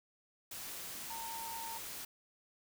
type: tone in noise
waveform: sine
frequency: 912 Hz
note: A#5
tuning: 38 cents flat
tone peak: -43 dBFS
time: 1.1-1.78 s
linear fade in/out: 5 ms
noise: white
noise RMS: -45 dBFS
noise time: 0.51-2.05 s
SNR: -1 dB
effects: none